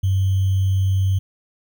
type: tone with sample-and-hold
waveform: sine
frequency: 95.5 Hz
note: G2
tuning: 45 cents flat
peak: -15 dBFS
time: 0.03-1.19 s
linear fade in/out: 10 ms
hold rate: 3150 Hz
effects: none